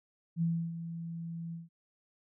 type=tone with ADSR envelope; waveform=sine; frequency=166.9 Hz; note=E3; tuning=22 cents sharp; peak=-26 dBFS; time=0.36-1.69 s; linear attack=58 ms; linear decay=300 ms; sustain=-11 dB; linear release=160 ms; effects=none